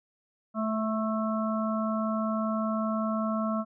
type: harmonic tone with a mistuned harmonic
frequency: 218.7 Hz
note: A3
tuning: 10 cents flat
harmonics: 1 / 3 / 5 / 6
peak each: -28 / -33 / -35 / -36 dBFS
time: 0.54-3.65 s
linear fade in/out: 50 ms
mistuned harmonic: 6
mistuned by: +15 cents
effects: none